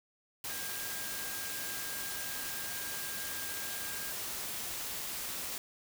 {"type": "tone in noise", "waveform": "sine", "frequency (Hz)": 1612, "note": "G6", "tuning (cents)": 48, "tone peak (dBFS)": -46, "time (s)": [0.5, 4.12], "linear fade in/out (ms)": 2, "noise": "white", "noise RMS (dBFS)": -39, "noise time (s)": [0.44, 5.58], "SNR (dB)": -10, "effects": []}